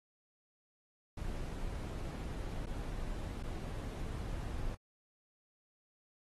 brown noise with dropouts, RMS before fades -40 dBFS, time 1.17-4.75 s, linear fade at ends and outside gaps 5 ms, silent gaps 2.661-2.667 / 3.428-3.434 s, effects AAC 32 kbps

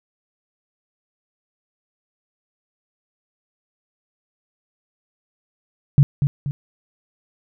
sine tone with echo, 141.2 Hz, C#3, 32 cents sharp, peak -7 dBFS, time 5.98-6.03 s, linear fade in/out 0 ms, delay 240 ms, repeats 2, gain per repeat -7 dB, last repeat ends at 6.51 s, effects none

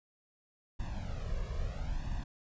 brown noise with flanger, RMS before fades -36 dBFS, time 0.79-2.24 s, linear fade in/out 10 ms, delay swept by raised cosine 1.1 to 1.81 ms, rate 0.76 Hz, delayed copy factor +0.85, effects resampled to 16000 Hz

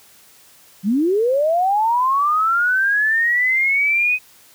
sine linear sweep, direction up, 180 to 2522 Hz, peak -14 dBFS, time 0.83-4.19 s, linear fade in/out 50 ms, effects white hiss -49 dBFS RMS until 4.54 s + high-pass 60 Hz 12 dB/octave

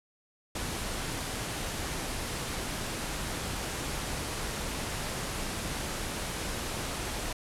pink low-pass noise, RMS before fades -35 dBFS, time 0.55-7.33 s, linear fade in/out 5 ms, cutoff 12000 Hz, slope 48 dB/octave, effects none

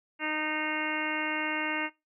harmonic tone, 307.9 Hz, D#4, 18 cents flat, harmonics 1 / 2 / 3 / 4 / 5 / 6 / 7 / 8 / 9, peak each -36 / -40 / -38 / -41 / -37 / -38 / -35 / -41 / -36 dBFS, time 0.19-1.9 s, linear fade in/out 50 ms, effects noise-tail reverb RT60 0.2 s tail -18 dB re dry

